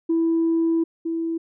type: tone pair in turn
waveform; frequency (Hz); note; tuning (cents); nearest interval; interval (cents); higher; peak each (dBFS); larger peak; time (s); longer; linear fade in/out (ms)
sine; 329.6 / 329.6; E4 / E4; 0 / 0; unison; 0; neither; -16 / -22; first; 0.09-0.84 / 1.05-1.38; first; 10
effects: tanh soft clip ceiling -14 dBFS